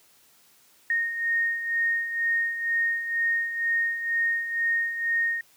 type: beating tone pair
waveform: sine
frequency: 1850 / 1852.1 Hz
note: A#6 / A#6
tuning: -14 / -12 cents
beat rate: 2.1 Hz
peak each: -31 / -24 dBFS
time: 0.9-5.41 s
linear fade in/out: 2 ms
effects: white hiss -59 dBFS RMS until 5.56 s + high-pass 80 Hz 12 dB/octave